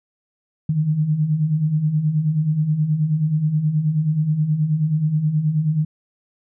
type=beating tone pair; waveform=sine; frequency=146.83 / 156.23 Hz; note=D3 / D#3; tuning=0 / +7 cents; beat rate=9.4 Hz; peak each=-24 / -17 dBFS; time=0.69-5.85 s; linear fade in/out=5 ms; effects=none